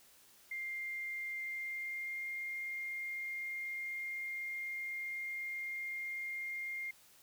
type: tone with pitch glide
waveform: sine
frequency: 2100 to 2118 Hz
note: C7 to C7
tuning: +6 to +21 cents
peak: -38 dBFS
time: 0.51-6.91 s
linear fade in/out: 5 ms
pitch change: +15 cents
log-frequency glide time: 1.29-2.28 s
effects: white hiss -63 dBFS RMS until 7.22 s